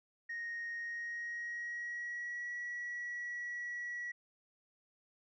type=tone with pitch glide; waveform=sine; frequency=1864.7 to 1931.6 Hz; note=A#6 to B6; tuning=0 to -39 cents; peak=-37 dBFS; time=0.29-4.12 s; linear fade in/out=10 ms; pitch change=+61 cents; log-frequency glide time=0.77-2.52 s; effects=tanh soft clip ceiling -36 dBFS